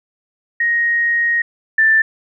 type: tone pair in turn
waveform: sine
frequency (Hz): 1874 / 1771.3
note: A#6 / A6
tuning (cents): +9 / +11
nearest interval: minor second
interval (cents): 98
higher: first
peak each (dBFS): -13 / -9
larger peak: second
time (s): 0.6-1.42 / 1.78-2.02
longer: first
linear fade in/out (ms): 5
effects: none